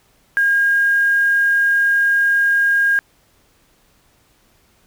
sine tone with quantisation, 1621 Hz, G#6, 42 cents flat, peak -12 dBFS, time 0.37-2.99 s, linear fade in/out 0 ms, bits 6, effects pink hiss -57 dBFS RMS until 4.86 s

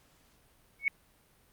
sine tone with exponential growth, 2217 Hz, C#7, in tune, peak -20 dBFS, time 0.79-0.88 s, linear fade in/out 1 ms, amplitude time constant 18 ms, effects pink hiss -65 dBFS RMS until 1.52 s + Opus 48 kbps

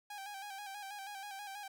sawtooth tone with vibrato, 802 Hz, G5, 39 cents sharp, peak -40 dBFS, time 0.1-1.68 s, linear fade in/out 5 ms, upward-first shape square, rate 6.2 Hz, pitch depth 50 cents each way, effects none

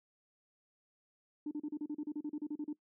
sine tone bursts, 298.1 Hz, D4, 26 cents sharp, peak -34 dBFS, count 15, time 1.46-2.73 s, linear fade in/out 5 ms, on 52 ms, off 35 ms, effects noise-tail reverb RT60 0.1 s tail -20 dB re dry + tanh soft clip ceiling -32 dBFS

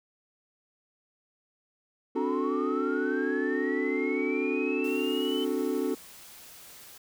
triangle chord, D dominant seventh, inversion third, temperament equal, 261.6 / 293.7 / 370 / 440 Hz, C4 / D4 / F#4 / A4, 0 / 0 / 0 / 0 cents, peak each -30 dBFS, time 2.15-5.95 s, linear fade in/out 10 ms
sine linear sweep, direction up, 911 to 3056 Hz, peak -34 dBFS, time 2.16-5.45 s, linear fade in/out 10 ms
white noise, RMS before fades -49 dBFS, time 4.84-6.98 s, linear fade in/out 5 ms
effects none

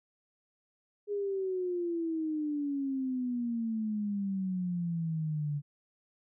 sine exponential sweep, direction down, 414.6 to 143.4 Hz, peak -30 dBFS, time 1.07-5.62 s, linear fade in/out 50 ms, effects none

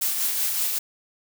blue noise with tremolo, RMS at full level -23 dBFS, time 0.01-0.79 s, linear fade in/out 10 ms, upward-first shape triangle, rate 5.3 Hz, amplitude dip 40%, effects none

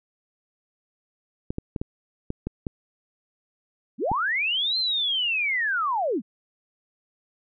clicks, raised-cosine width 3 ms, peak -15 dBFS, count 8, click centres 1.505 / 1.584 / 1.762 / 1.815 / 2.304 / 2.47 / 2.668 / 4.116 s
sine linear two-way sweep, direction up then down, 169.9 to 4186 to 169.9 Hz, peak -22 dBFS, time 3.98-6.22 s, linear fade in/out 50 ms, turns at 4.78 s
effects none

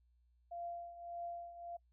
sine tone with tremolo, 690 Hz, F5, 21 cents flat, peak -40 dBFS, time 0.51-1.77 s, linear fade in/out 10 ms, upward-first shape triangle, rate 1.7 Hz, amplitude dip 75%, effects noise-tail reverb RT60 0.1 s tail -24 dB re dry + added 60 Hz sine -69 dBFS peak until 1.92 s

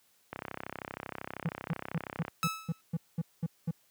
click train, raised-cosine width 0.5 ms, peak -22 dBFS, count 65, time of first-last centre 0.33-2.281 s, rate 32.8 Hz
triangle tone bursts, 164.81 Hz, E3, in tune, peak -26 dBFS, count 10, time 1.45-3.71 s, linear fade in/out 5 ms, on 37 ms, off 210 ms
sawtooth tone with exponential decay, 1302 Hz, E6, 22 cents flat, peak -23 dBFS, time 2.43-2.81 s, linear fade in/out 0 ms, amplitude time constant 82 ms
effects white hiss -68 dBFS RMS until 3.9 s + high-pass 80 Hz 12 dB/octave

